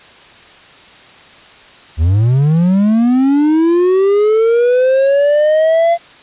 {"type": "linear sweep", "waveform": "triangle", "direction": "up", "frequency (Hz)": [73.2, 688], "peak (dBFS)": -6, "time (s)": [1.97, 5.98], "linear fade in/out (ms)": 50, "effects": ["white hiss -40 dBFS RMS until 6.22 s", "resampled to 8000 Hz"]}